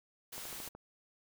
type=noise; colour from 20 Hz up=white; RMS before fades=-45 dBFS; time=0.32-0.69 s; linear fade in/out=10 ms
type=click train; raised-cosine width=1 ms; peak=-34 dBFS; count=6; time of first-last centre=0.38-0.75 s; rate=13.5 Hz
effects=none